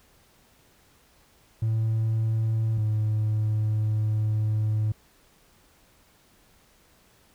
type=tone pair in turn; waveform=triangle; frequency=111.2 / 107.66 Hz; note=A2 / A2; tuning=+19 / -37 cents; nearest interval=minor second; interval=56 cents; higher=first; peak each=-19 dBFS; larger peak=neither; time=1.62-2.78 / 2.78-4.92 s; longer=second; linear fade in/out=5 ms; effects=tanh soft clip ceiling -17 dBFS + pink hiss -60 dBFS RMS until 7.34 s